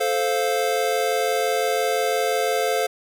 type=chord; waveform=square; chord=F major; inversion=first; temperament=equal with one note detuned; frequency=437.5 / 523.3 / 698.5 Hz; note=A4 / C5 / F5; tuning=-10 / 0 / 0 cents; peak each=-25 dBFS; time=0-2.87 s; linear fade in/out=10 ms; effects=none